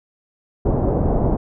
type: low-pass noise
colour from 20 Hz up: pink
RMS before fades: -18 dBFS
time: 0.65-1.37 s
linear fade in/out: 10 ms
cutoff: 730 Hz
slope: 24 dB/octave
effects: none